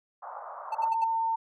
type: band-pass noise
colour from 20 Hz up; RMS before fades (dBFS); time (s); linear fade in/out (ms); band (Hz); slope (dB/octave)
white; -41; 0.22-0.89; 10; 600 to 1200; 48
type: tone bursts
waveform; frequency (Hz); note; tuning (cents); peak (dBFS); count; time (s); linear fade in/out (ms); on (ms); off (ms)
triangle; 880; A5; 0; -25; 4; 0.72-1.043; 5; 29; 69
type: tone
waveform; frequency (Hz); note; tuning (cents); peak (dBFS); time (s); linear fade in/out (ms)
sine; 904; A5; +47; -25; 0.78-1.36; 10
effects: none